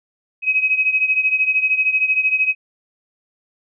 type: beating tone pair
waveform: sine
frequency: 2535 / 2548 Hz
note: D#7 / D#7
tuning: +32 / +41 cents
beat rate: 13 Hz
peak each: -16 / -20 dBFS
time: 0.42-2.55 s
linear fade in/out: 50 ms
effects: none